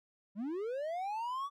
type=linear sweep; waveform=triangle; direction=up; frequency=186.7 to 1160 Hz; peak=-33 dBFS; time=0.35-1.5 s; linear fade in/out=50 ms; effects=none